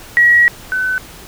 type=tone pair in turn; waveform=sine; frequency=1913 / 1512 Hz; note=A#6 / F#6; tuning=+44 / +37 cents; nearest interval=major third; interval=407 cents; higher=first; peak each=-6 / -14 dBFS; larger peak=first; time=0.17-0.48 / 0.72-0.98 s; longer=first; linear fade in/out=0 ms; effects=pink hiss -36 dBFS RMS until 1.27 s